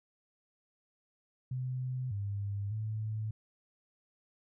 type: tone with pitch steps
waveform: sine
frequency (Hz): 127.8 / 100.7 / 108.6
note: C3 / G2 / A2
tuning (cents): -40 / +47 / -22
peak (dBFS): -33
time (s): 1.51-3.31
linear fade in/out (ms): 5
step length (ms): 600
effects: none